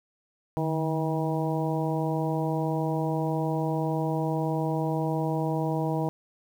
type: harmonic tone with a mistuned harmonic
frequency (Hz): 160.1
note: D#3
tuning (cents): +50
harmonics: 1 / 2 / 3 / 4 / 5 / 6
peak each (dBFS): -28 / -31 / -33 / -34 / -35 / -36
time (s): 0.57-6.09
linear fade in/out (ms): 0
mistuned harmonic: 1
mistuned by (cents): -68
effects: 9-bit